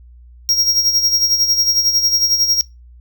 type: tone with tremolo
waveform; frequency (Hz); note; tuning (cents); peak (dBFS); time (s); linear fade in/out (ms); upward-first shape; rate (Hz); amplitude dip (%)
square; 5600; F8; +4; -11; 0.49-2.61; 0; sine; 11; 65
effects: noise-tail reverb RT60 0.2 s tail -20 dB re dry + added 60 Hz sine -39 dBFS peak until 3 s